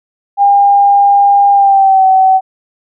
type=tone with pitch glide; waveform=sine; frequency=804 to 759.8 Hz; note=G5 to F#5; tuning=+44 to +46 cents; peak=-4 dBFS; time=0.37-2.41 s; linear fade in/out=50 ms; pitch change=-98 cents; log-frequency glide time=1.52-2.05 s; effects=none